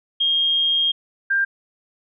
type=tone pair in turn; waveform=sine; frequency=3233 / 1591.5 Hz; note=G#7 / G6; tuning=-47 / +26 cents; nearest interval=octave; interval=1227 cents; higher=first; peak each=-16 dBFS; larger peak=neither; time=0.2-0.92 / 1.3-1.45 s; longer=first; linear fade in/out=10 ms; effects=none